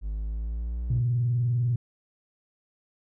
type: exponential sweep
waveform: triangle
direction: up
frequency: 50.8 to 61.74 Hz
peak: -26 dBFS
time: 0.01-1.03 s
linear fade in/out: 50 ms
type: tone with vibrato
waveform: sine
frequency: 120.3 Hz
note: B2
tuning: 45 cents flat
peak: -21 dBFS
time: 0.9-1.76 s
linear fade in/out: 5 ms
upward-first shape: square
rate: 20 Hz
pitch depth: 94 cents each way
effects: tanh soft clip ceiling -16 dBFS